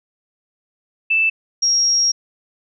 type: tone pair in turn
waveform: sine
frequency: 2643 / 5600 Hz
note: E7 / F8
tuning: +4 / +4 cents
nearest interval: octave + minor second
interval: 1300 cents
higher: second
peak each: -13 / -13 dBFS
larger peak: neither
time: 1.1-1.3 / 1.62-2.12 s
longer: second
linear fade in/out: 10 ms
effects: none